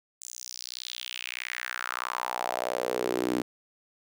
sawtooth tone with high-pass filter sweep, 61.6 Hz, B1, 4 cents flat, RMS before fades -33 dBFS, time 0.21-3.42 s, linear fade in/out 5 ms, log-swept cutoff 7500 to 280 Hz, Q 3.5, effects none

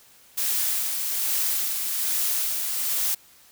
blue noise with tremolo, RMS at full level -24 dBFS, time 0.37-3.15 s, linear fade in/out 10 ms, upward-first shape sine, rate 1.2 Hz, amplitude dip 35%, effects white hiss -54 dBFS RMS until 3.51 s

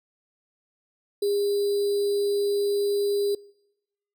sine tone with sample-and-hold, 405.3 Hz, G#4, 42 cents flat, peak -21 dBFS, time 1.22-3.35 s, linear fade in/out 5 ms, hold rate 4410 Hz, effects noise-tail reverb RT60 0.9 s tail -25 dB re dry

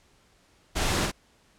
pink noise with echo, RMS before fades -27 dBFS, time 0.75-1.07 s, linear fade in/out 20 ms, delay 48 ms, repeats 1, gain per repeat -3 dB, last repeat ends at 1.118 s, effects pink hiss -62 dBFS RMS until 1.58 s + low-pass 9000 Hz 12 dB/octave

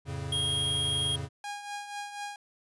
square chord, F augmented, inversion none, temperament equal, 87.31 / 110 / 138.59 Hz, F2 / A2 / C#3, 0 / 0 / 0 cents, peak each -39 / -41 / -37 dBFS, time 0.05-1.29 s, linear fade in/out 50 ms
square tone, 3256 Hz, G#7, 35 cents flat, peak -28 dBFS, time 0.32-1.16 s, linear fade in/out 5 ms
sawtooth tone with tremolo, 818 Hz, G#5, 26 cents flat, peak -30 dBFS, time 1.44-2.36 s, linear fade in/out 2 ms, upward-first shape triangle, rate 4.1 Hz, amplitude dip 65%
effects resampled to 24000 Hz

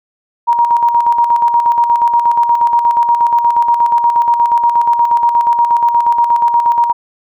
sine tone with tremolo, 945 Hz, A#5, 23 cents sharp, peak -6 dBFS, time 0.47-6.93 s, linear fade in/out 20 ms, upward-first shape square, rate 8.4 Hz, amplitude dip 50%, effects none

